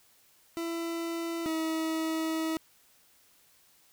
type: tone pair in turn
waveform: 40% pulse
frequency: 334.1 / 320.7 Hz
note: E4 / E4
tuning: +23 / -48 cents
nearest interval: minor second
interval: 71 cents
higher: first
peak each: -31 / -28 dBFS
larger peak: second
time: 0.57-1.46 / 1.46-2.57 s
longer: second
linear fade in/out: 0 ms
effects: white hiss -63 dBFS RMS until 3.92 s